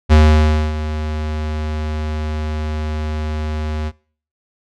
square tone with ADSR envelope, 76.9 Hz, D#2, 20 cents flat, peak -6 dBFS, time 0.09-3.92 s, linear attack 33 ms, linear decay 600 ms, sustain -14 dB, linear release 47 ms, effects noise-tail reverb RT60 0.5 s tail -25 dB re dry + low-pass 5000 Hz 12 dB/octave

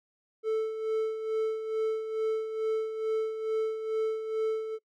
triangle tone with tremolo, 440 Hz, A4, in tune, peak -23 dBFS, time 0.43-4.79 s, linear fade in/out 50 ms, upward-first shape sine, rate 2.3 Hz, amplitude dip 60%, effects noise-tail reverb RT60 0.1 s tail -25 dB re dry

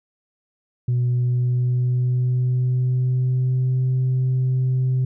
sine tone with pitch glide, 123 to 128.82 Hz, B2 to C3, -7 to -27 cents, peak -15 dBFS, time 0.88-5.05 s, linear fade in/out 5 ms, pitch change +80 cents, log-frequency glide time 1.03-3.86 s, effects tanh soft clip ceiling -15 dBFS

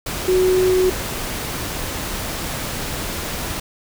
sine tone in noise, 370 Hz, F#4, in tune, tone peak -13 dBFS, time 0.28-0.9 s, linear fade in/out 5 ms, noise pink, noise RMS -26 dBFS, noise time 0.06-3.6 s, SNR +10 dB, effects none

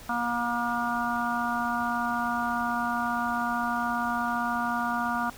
harmonic tone, 238.4 Hz, A#3, 39 cents sharp, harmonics 1 / 3 / 4 / 5 / 6, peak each -32 / -32 / -32 / -32 / -32 dBFS, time 0.09-5.3 s, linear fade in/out 5 ms, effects pink hiss -47 dBFS RMS until 5.37 s

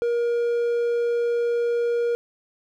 triangle tone, 473.4 Hz, A#4, 27 cents sharp, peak -18 dBFS, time 0.02-2.15 s, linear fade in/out 0 ms, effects none

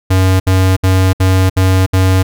square tone bursts, 93.9 Hz, F#2, 26 cents sharp, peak -8 dBFS, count 6, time 0.1-2.23 s, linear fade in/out 10 ms, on 300 ms, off 66 ms, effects none

